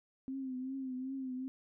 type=tone with vibrato; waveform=sine; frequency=261.6 Hz; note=C4; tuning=in tune; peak=-37 dBFS; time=0.28-1.48 s; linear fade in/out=0 ms; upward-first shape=triangle; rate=2.6 Hz; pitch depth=65 cents each way; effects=none